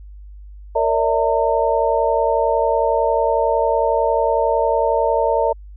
sine tone cluster, 461.1 / 576 / 647 / 910 Hz, A#4 / D5 / E5 / A#5, -19 / -34 / -32 / -42 cents, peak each -20 dBFS, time 0.75-5.53 s, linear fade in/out 10 ms, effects added 50 Hz sine -35 dBFS peak until 5.76 s

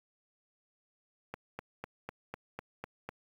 click train, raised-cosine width 0.5 ms, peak -24 dBFS, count 8, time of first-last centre 1.34-3.09 s, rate 4 Hz, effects high-pass 60 Hz 12 dB/octave + 9-bit

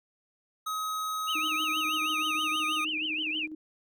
square tone with pitch glide, 1268 to 1236.2 Hz, D#6 to D#6, +32 to -12 cents, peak -31 dBFS, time 0.66-2.85 s, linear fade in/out 10 ms, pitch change -44 cents, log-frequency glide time 1.64-2.69 s
sine tone with vibrato, 2710 Hz, E7, 47 cents sharp, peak -29 dBFS, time 1.27-3.47 s, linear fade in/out 20 ms, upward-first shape triangle, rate 6.3 Hz, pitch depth 250 cents each way
sine tone with tremolo, 311.1 Hz, D#4, in tune, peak -36 dBFS, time 1.35-3.55 s, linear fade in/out 5 ms, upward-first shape square, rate 12 Hz, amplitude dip 45%
effects none

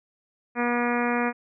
harmonic tone, 240.8 Hz, B3, 44 cents flat, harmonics 1 / 2 / 3 / 4 / 5 / 6 / 7 / 8 / 9 / 10, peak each -26 / -29 / -31 / -32 / -33 / -34 / -34 / -35 / -36 / -36 dBFS, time 0.55-1.33 s, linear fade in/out 50 ms, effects none

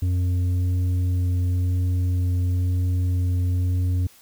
triangle tone with tanh clipping, 90.1 Hz, F#2, 45 cents flat, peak -20 dBFS, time 0.02-4.07 s, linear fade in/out 5 ms, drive 10 dB, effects white hiss -52 dBFS RMS until 4.21 s

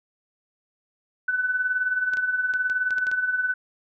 sine tone with tremolo, 1500 Hz, F#6, 23 cents sharp, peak -19 dBFS, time 1.28-3.54 s, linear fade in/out 5 ms, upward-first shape sine, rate 19 Hz, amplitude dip 60%
clicks, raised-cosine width 0.2 ms, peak -21 dBFS, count 8, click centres 2.136 / 2.171 / 2.538 / 2.699 / 2.907 / 2.983 / 3.069 / 3.115 s
effects none

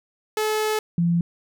sawtooth / sine tone pair in turn, 430.6 / 170.88 Hz, A4 / F3, -37 / -37 cents, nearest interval octave + major third, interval 1600 cents, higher first, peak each -17 dBFS, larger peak neither, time 0.37-0.79 / 0.98-1.21 s, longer first, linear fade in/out 2 ms, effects none

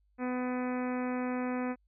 harmonic tone, 250.7 Hz, B3, 26 cents sharp, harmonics 1 / 2 / 3 / 4 / 5 / 6 / 7 / 8 / 9 / 10, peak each -32 / -38 / -42 / -44 / -46 / -48 / -49 / -50 / -51 / -52 dBFS, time 0.18-1.76 s, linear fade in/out 50 ms, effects added 50 Hz sine -67 dBFS peak until 1.87 s

